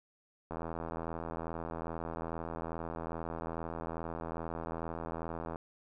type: click train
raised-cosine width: 1 ms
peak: -25 dBFS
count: 417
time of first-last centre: 0.51-5.559 s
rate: 82.4 Hz
effects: none